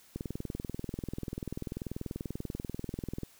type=click train; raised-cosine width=3 ms; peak=-23 dBFS; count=64; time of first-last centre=0.16-3.233 s; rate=20.5 Hz; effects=white hiss -60 dBFS RMS until 3.39 s